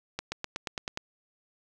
accelerating click train, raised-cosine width 0.2 ms, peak -15 dBFS, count 8, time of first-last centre 0.19-0.974 s, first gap 130 ms, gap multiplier 0.95, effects none

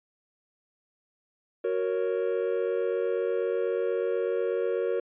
triangle chord, F# major, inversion none, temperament equal, 370 / 466.2 / 554.4 Hz, F#4 / A#4 / C#5, 0 / 0 / 0 cents, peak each -28 / -26 / -30 dBFS, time 1.64-5 s, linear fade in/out 5 ms, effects resampled to 8000 Hz

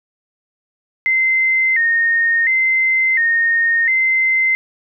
sine tone with vibrato, 1955 Hz, B6, 18 cents flat, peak -12 dBFS, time 1.06-4.55 s, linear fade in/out 0 ms, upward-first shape square, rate 0.71 Hz, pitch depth 100 cents each way, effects none

